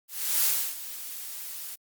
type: noise with ADSR envelope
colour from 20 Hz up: blue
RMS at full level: -23 dBFS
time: 0.08-1.76 s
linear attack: 360 ms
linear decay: 310 ms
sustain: -15 dB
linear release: 20 ms
effects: Opus 48 kbps